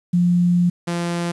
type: tone pair in turn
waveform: sine / sawtooth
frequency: 175.9 / 172.08 Hz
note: F3 / F3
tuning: +13 / -25 cents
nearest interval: unison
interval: 38 cents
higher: first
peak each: -13 / -17 dBFS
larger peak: first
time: 0.13-0.7 / 0.87-1.32 s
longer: first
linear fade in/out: 10 ms
effects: resampled to 24000 Hz + 8-bit